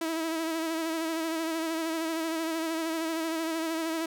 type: tone with vibrato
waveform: sawtooth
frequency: 324.6 Hz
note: E4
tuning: 27 cents flat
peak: -25 dBFS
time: 0.01-4.06 s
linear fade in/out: 5 ms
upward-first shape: sine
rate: 13 Hz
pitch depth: 39 cents each way
effects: none